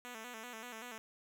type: tone with vibrato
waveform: 5% pulse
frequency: 233.3 Hz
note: A#3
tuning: 2 cents sharp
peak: -34 dBFS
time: 0.05-0.98 s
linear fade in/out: 0 ms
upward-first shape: square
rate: 5.2 Hz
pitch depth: 91 cents each way
effects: 11-bit